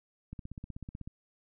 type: click train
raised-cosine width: 5 ms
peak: -29 dBFS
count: 13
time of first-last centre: 0.33-1.075 s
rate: 16.1 Hz
effects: none